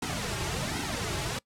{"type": "noise with flanger", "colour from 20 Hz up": "pink", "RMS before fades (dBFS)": -32, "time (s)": [0.02, 1.39], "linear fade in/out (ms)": 5, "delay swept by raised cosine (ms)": [1.7, 4.1], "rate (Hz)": 1.3, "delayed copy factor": -0.8, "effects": ["noise-tail reverb RT60 0.1 s tail -23 dB re dry", "low-pass 9000 Hz 12 dB/octave"]}